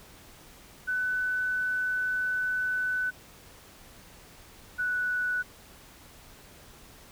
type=tone pair in turn; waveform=sine; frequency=1500 / 1481.1 Hz; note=F#6 / F#6; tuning=+23 / +1 cents; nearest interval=unison; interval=22 cents; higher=first; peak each=-26 / -26 dBFS; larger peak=neither; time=0.87-3.11 / 4.78-5.43 s; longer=first; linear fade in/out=20 ms; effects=pink hiss -52 dBFS RMS until 7.11 s